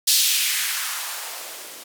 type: noise with band-pass filter sweep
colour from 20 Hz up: violet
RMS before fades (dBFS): -24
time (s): 0.07-1.84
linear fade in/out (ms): 10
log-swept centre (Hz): 4200 to 300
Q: 1.6
effects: none